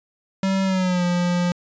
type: tone with pitch glide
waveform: square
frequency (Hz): 192.4 to 176.43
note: G3 to F3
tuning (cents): -32 to +18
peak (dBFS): -19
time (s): 0.43-1.52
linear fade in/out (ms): 2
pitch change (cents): -150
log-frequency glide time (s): 0.64-1.04
effects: resampled to 16000 Hz